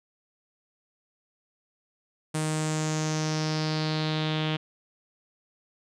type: tone with low-pass filter sweep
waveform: sawtooth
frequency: 155.56 Hz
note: D#3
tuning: in tune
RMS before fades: -28 dBFS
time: 2.34-4.57 s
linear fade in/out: 10 ms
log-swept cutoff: 9000 to 3200 Hz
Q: 4.2
effects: none